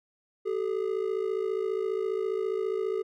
triangle ring-modulated tone, 410.2 Hz, G#4, 21 cents flat, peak -22 dBFS, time 0.45-3.03 s, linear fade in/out 20 ms, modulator 27.4 Hz, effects none

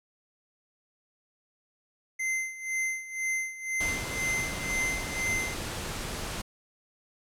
square tone with tremolo, 2073 Hz, C7, 17 cents flat, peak -27 dBFS, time 2.19-5.55 s, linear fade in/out 10 ms, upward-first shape sine, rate 2 Hz, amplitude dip 80%
pink noise, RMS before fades -35 dBFS, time 3.8-6.42 s, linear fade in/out 10 ms
effects low-pass 11000 Hz 12 dB/octave

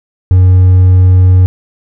triangle tone with hard clipping, 92 Hz, F#2, 9 cents flat, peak -3 dBFS, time 0.31-1.46 s, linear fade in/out 0 ms, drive 5 dB, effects none

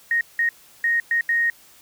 sine tone bursts at uneven times, 1864.7 Hz, A#6, in tune, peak -17 dBFS, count 5, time 0.11-0.21 / 0.39-0.49 / 0.84-1 / 1.11-1.21 / 1.29-1.5 s, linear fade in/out 2 ms, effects white hiss -51 dBFS RMS until 1.81 s

